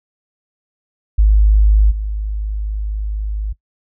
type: tone with level steps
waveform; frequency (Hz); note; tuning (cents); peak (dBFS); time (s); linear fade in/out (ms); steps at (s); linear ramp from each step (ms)
sine; 52.1; G#1; +6; -7 / -18; 1.18-3.53; 10; 1.9; 20
effects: noise-tail reverb RT60 0.1 s tail -19 dB re dry